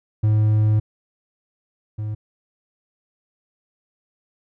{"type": "tone pair in turn", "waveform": "triangle", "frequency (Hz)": [107.3, 106.92], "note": ["A2", "A2"], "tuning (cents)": [-43, -49], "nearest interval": "unison", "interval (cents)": 6, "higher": "first", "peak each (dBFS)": [-12, -22], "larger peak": "first", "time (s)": [[0.23, 0.8], [1.98, 2.15]], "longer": "first", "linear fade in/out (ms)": 10, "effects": []}